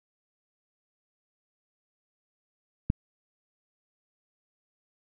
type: click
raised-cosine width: 5 ms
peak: -11 dBFS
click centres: 2.901 s
effects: none